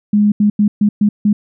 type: tone bursts at uneven times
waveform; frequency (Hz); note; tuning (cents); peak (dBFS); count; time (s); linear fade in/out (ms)
sine; 207.7; G#3; 0; -8; 6; 0.13-0.32 / 0.4-0.5 / 0.59-0.68 / 0.81-0.89 / 1.01-1.09 / 1.25-1.33; 5
effects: none